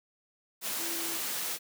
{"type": "tone in noise", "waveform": "sine", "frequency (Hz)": 333.3, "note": "E4", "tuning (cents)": 19, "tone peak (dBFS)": -41, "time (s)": [0.77, 1.19], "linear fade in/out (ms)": 50, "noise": "white", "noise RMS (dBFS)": -34, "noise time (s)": [0.61, 1.59], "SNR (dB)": -10, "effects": ["high-pass 200 Hz 12 dB/octave"]}